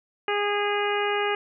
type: harmonic tone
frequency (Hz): 410.6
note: G#4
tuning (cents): -20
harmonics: 1 / 2 / 3 / 4 / 5 / 6 / 7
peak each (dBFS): -26 / -29 / -31 / -32 / -33 / -34 / -34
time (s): 0.28-1.35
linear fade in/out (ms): 2
effects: none